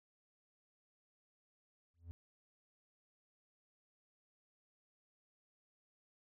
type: tone with exponential growth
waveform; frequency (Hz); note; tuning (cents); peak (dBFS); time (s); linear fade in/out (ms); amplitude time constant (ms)
triangle; 84.5; E2; +43; -40; 1.94-2.11; 0; 36
effects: none